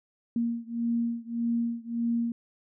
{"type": "beating tone pair", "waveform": "sine", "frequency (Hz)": [233.1, 234.8], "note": ["A#3", "A#3"], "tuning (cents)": [0, 13], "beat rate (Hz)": 1.7, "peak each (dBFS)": [-29, -30], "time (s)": [0.36, 2.32], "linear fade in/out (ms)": 2, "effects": []}